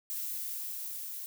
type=noise with level ramp; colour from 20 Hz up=violet; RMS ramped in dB=-36 to -41 dBFS; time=0.1-1.26 s; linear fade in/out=0 ms; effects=none